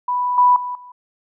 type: tone with level steps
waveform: sine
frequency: 987.8 Hz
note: B5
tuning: in tune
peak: -17 / -9 / -23 / -37 dBFS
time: 0.08-0.92 s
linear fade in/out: 5 ms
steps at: 0.38 / 0.56 / 0.75 s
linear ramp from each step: 2 ms
effects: none